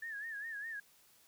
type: tone with vibrato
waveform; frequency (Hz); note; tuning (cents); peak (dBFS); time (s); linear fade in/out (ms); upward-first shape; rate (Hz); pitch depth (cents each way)
sine; 1741; A6; -19; -40; 0.02-0.8; 5; sine; 4.9; 110
effects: white hiss -66 dBFS RMS until 1.27 s